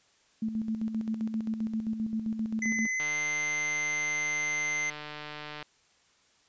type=tone with tremolo; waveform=sine; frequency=220.7 Hz; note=A3; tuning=5 cents sharp; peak=-27 dBFS; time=0.42-2.87 s; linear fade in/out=5 ms; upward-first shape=square; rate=7.6 Hz; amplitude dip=55%
type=tone with pitch glide; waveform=square; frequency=2033 to 2072 Hz; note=B6 to C7; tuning=+50 to -17 cents; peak=-29 dBFS; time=2.62-4.9 s; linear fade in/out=2 ms; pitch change=+33 cents; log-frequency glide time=2.89-3.16 s
type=click train; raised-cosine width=0.3 ms; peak=-24 dBFS; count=395; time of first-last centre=3-5.627 s; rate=150 Hz
effects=white hiss -65 dBFS RMS until 6.48 s + resampled to 16000 Hz